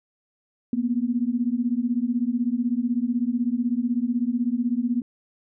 sine beating tone pair, 233.1 / 249.1 Hz, A#3 / B3, 0 / +15 cents, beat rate 16 Hz, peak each -24 dBFS, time 0.73-5.02 s, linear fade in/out 2 ms, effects none

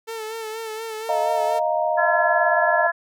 sawtooth tone with vibrato, 443.5 Hz, A4, 14 cents sharp, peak -25 dBFS, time 0.07-1.6 s, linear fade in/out 20 ms, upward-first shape sine, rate 4.2 Hz, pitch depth 44 cents each way
sine chord, Eb suspended second, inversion none, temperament equal, 622.3 / 698.5 / 932.3 Hz, Eb5 / F5 / Bb5, 0 / 0 / 0 cents, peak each -22 / -23 / -25 dBFS, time 1.09-2.87 s, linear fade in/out 2 ms
harmonic tone, 340 Hz, F4, 46 cents flat, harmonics 2 / 3 / 4 / 5, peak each -24 / -26 / -28 / -21 dBFS, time 1.97-2.92 s, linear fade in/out 20 ms
effects none

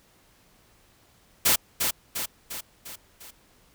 white noise with echo, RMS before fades -20 dBFS, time 1.45-1.56 s, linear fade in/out 10 ms, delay 350 ms, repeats 5, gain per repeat -5 dB, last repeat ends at 3.31 s, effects pink hiss -60 dBFS RMS until 3.74 s

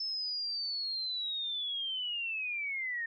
sine linear sweep, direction down, 5274 to 1815 Hz, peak -33 dBFS, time 0-3.06 s, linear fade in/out 5 ms, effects none

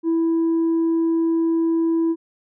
sine tone with tanh clipping, 329.6 Hz, E4, in tune, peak -17 dBFS, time 0.03-2.16 s, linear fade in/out 50 ms, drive 1 dB, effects none

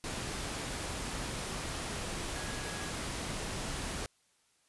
sine tone in noise, 1661.2 Hz, G#6, in tune, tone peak -47 dBFS, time 2.36-2.91 s, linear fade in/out 0 ms, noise pink, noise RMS -38 dBFS, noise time 0.04-4.06 s, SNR -12 dB, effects white hiss -71 dBFS RMS until 4.68 s + resampled to 24000 Hz

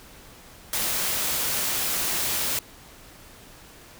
white noise, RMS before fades -26 dBFS, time 0.73-2.59 s, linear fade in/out 2 ms, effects pink hiss -48 dBFS RMS until 3.99 s

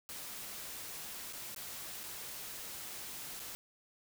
white noise with dropouts, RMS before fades -45 dBFS, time 0.09-3.55 s, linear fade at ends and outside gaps 0 ms, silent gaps 1.326-1.332 / 1.547-1.562 / 2.034-2.038 / 3.395-3.4 s, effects none

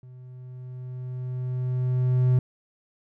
triangle tone with level ramp, 126.6 Hz, B2, 43 cents sharp, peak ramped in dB -41 to -14 dBFS, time 0.03-2.39 s, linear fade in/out 2 ms, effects none

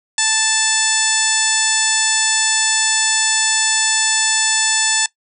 harmonic tone with a mistuned harmonic, 880 Hz, A5, in tune, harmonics 1 / 2 / 3 / 4 / 5 / 6 / 7 / 8 / 9 / 10, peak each -26 / -21 / -26 / -22 / -25 / -24 / -26 / -22 / -20 / -24 dBFS, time 0.18-5.06 s, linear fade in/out 2 ms, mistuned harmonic 9, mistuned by -17 cents, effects noise-tail reverb RT60 0.1 s tail -19 dB re dry

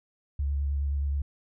sine tone with vibrato, 70.6 Hz, C#2, 32 cents sharp, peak -25 dBFS, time 0.39-1.22 s, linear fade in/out 5 ms, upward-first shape square, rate 9.5 Hz, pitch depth 20 cents each way, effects none

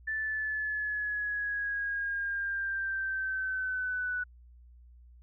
sine linear sweep, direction down, 1760 to 1480 Hz, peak -30 dBFS, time 0.07-4.24 s, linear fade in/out 10 ms, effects added 60 Hz sine -52 dBFS peak until 5.22 s

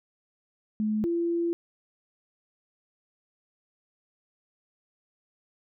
sine tone pair in turn, 214.3 / 340.2 Hz, A3 / F4, -45 / -45 cents, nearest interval minor sixth, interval 800 cents, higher second, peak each -24 dBFS, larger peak neither, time 0.8-1.04 / 1.04-1.53 s, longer second, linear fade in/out 0 ms, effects none

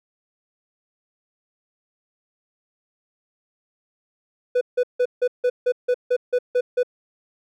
triangle tone bursts, 495.4 Hz, B4, 5 cents sharp, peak -14 dBFS, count 11, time 4.55-6.832 s, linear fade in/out 10 ms, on 62 ms, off 160 ms, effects none

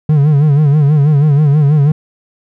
triangle tone with vibrato, 146.83 Hz, D3, in tune, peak -4 dBFS, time 0.09-1.92 s, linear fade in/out 5 ms, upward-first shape sine, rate 6.2 Hz, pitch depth 99 cents each way, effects none

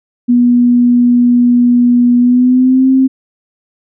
sine tone with pitch glide, 243 to 263.5 Hz, B3 to C4, -28 to +12 cents, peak -5 dBFS, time 0.28-3.08 s, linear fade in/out 20 ms, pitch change +140 cents, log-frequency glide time 2.18-2.89 s, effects none

